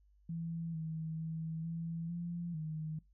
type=tone with pitch steps; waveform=sine; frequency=165.9 / 159.6 / 161 / 165.7 / 171.8 / 156.2 Hz; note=E3 / D#3 / E3 / E3 / F3 / D#3; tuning=+11 / +44 / -41 / +9 / -28 / +7 cents; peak=-37 dBFS; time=0.29-2.99 s; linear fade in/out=5 ms; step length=450 ms; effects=noise-tail reverb RT60 0.2 s tail -22 dB re dry + added 50 Hz sine -64 dBFS peak until 3.13 s